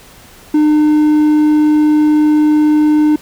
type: tone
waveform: triangle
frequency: 302.7 Hz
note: D#4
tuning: 48 cents flat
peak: -5 dBFS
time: 0.54-3.16 s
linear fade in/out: 5 ms
effects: pink hiss -40 dBFS RMS until 3.21 s